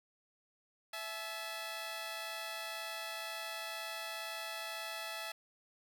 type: tone pair together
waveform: 10% pulse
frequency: 659.3 / 858.4 Hz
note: E5 / A5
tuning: 0 / -43 cents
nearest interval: perfect fourth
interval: 457 cents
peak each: -34 / -36 dBFS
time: 0.93-5.32 s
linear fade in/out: 5 ms
effects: none